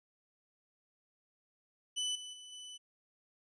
sawtooth tone with level steps, 2993 Hz, F#7, 19 cents sharp, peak -30 / -41 / -46 / -43 dBFS, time 1.96-2.78 s, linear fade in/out 20 ms, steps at 2.15 / 2.33 / 2.52 s, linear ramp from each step 5 ms, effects resampled to 22050 Hz

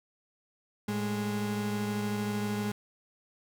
35% pulse tone pair together, 110 / 207.1 Hz, A2 / G#3, 0 / -5 cents, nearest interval major seventh, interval 1095 cents, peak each -35 / -29 dBFS, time 0.88-2.72 s, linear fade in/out 5 ms, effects none

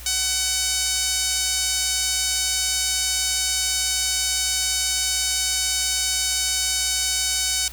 5% pulse tone with band-pass filter, 751 Hz, F#5, 26 cents sharp, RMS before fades -23 dBFS, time 0.06-7.68 s, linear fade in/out 2 ms, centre 6700 Hz, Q 0.65, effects added 60 Hz sine -38 dBFS peak until 7.72 s + white hiss -41 dBFS RMS until 7.72 s

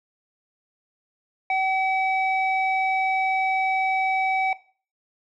square tone with low-pass filter, 762 Hz, G5, 49 cents flat, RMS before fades -23 dBFS, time 1.5-4.53 s, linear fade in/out 2 ms, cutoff 2000 Hz, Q 4.8, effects noise-tail reverb RT60 0.4 s tail -17 dB re dry

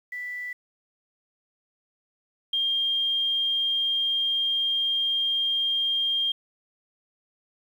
sine tone pair in turn, 1975.5 / 3208 Hz, B6 / G7, 0 / +39 cents, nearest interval minor sixth, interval 839 cents, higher second, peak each -31 / -22 dBFS, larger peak second, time 0.12-0.53 / 2.53-6.32 s, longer second, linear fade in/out 5 ms, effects 9-bit

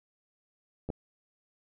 clicks, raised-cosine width 2 ms, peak -22 dBFS, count 2, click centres 0.89 / 0.902 s, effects none

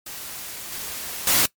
white noise with level steps, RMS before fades -35 / -32 / -18 dBFS, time 0.06-1.46 s, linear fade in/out 5 ms, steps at 0.72 / 1.27 s, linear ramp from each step 2 ms, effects noise-tail reverb RT60 0.1 s tail -20 dB re dry + MP3 96 kbps

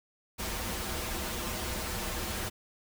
pink noise with comb filter, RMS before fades -35 dBFS, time 0.38-2.5 s, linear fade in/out 20 ms, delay 7.1 ms, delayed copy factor -0.95, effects none

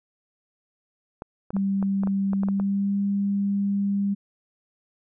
clicks, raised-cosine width 1 ms, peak -20 dBFS, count 10, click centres 1.221 / 1.505 / 1.566 / 1.827 / 2.035 / 2.073 / 2.333 / 2.434 / 2.486 / 2.599 s
sine tone with pitch glide, 196 to 199.77 Hz, G3 to G3, 0 to +33 cents, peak -21 dBFS, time 1.53-4.15 s, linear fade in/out 20 ms, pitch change +33 cents, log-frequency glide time 2.39-2.97 s
effects none

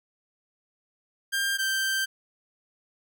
sawtooth tone pair in turn, 1595 / 1565.8 Hz, G6 / G6, +30 / -2 cents, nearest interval unison, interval 32 cents, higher first, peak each -21 dBFS, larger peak neither, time 1.32-1.58 / 1.58-2.06 s, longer second, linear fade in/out 20 ms, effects none

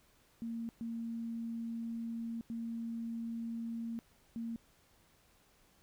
sine tone bursts at uneven times, 230 Hz, A#3, 23 cents flat, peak -37 dBFS, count 4, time 0.42-0.69 / 0.81-2.41 / 2.5-3.99 / 4.36-4.56 s, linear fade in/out 0 ms, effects pink hiss -68 dBFS RMS until 5.82 s

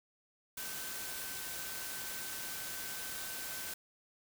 sine tone in noise, 1533 Hz, G6, 39 cents flat, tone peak -50 dBFS, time 0.57-3.74 s, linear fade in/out 5 ms, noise white, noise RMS -42 dBFS, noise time 0.57-3.74 s, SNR -11 dB, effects none

